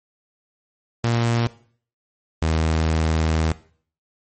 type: tone pair in turn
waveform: sawtooth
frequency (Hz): 117.2 / 79.85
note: A#2 / D#2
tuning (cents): +10 / +45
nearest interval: perfect fifth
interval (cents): 665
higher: first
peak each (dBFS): -14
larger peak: neither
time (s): 1.04-1.47 / 2.42-3.52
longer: second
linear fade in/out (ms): 0
effects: noise-tail reverb RT60 0.5 s tail -18 dB re dry + MP3 32 kbps